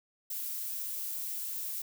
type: noise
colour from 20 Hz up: violet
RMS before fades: -37 dBFS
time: 0.3-1.82 s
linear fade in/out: 5 ms
effects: none